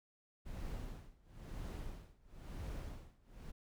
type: noise with tremolo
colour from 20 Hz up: brown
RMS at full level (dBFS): -43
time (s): 0.45-3.52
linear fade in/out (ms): 20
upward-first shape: sine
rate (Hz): 1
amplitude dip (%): 95
effects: none